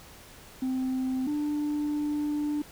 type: tone pair in turn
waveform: sine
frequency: 259.4 / 296.2 Hz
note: C4 / D4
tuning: -15 / +15 cents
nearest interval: major second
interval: 230 cents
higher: second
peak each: -24 dBFS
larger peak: neither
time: 0.62-1.27 / 1.27-2.62 s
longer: second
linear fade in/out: 5 ms
effects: tanh soft clip ceiling -25 dBFS + pink hiss -50 dBFS RMS until 2.71 s